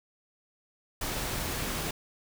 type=noise; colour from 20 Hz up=pink; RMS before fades=-33 dBFS; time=1.01-1.91 s; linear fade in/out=5 ms; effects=none